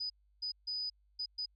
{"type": "tone bursts at uneven times", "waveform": "sine", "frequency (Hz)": 4978, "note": "D#8", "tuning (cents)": 0, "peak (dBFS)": -35, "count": 5, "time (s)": [[0, 0.1], [0.42, 0.52], [0.67, 0.9], [1.19, 1.26], [1.38, 1.46]], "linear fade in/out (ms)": 10, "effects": ["added 50 Hz sine -67 dBFS peak until 1.55 s"]}